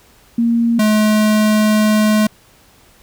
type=tone pair in turn; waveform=sine / square; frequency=233.1 / 213.8 Hz; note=A#3 / A3; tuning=0 / -49 cents; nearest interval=minor second; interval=149 cents; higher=first; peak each=-11 dBFS; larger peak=neither; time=0.38-0.79 / 0.79-2.27 s; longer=second; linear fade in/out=5 ms; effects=pink hiss -49 dBFS RMS until 3.02 s